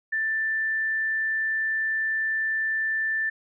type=tone; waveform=sine; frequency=1770 Hz; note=A6; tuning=10 cents sharp; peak=-23 dBFS; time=0.12-3.3 s; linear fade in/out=10 ms; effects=none